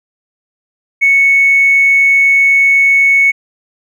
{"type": "tone with tanh clipping", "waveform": "triangle", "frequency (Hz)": 2213, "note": "C#7", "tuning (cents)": -3, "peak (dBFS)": -5, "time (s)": [1.01, 3.32], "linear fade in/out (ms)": 20, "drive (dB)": 1, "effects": []}